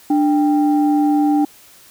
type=tone pair together; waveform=sine; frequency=295.9 / 790 Hz; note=D4 / G5; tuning=+13 / +13 cents; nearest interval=octave + perfect fourth; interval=1700 cents; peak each=-12 / -19 dBFS; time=0.1-1.45 s; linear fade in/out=5 ms; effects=tanh soft clip ceiling -5 dBFS + white hiss -46 dBFS RMS until 1.9 s